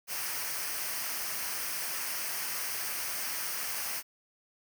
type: noise with comb filter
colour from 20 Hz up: white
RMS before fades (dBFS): -35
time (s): 0.07-4.03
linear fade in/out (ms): 50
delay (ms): 0.27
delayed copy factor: -0.6
effects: none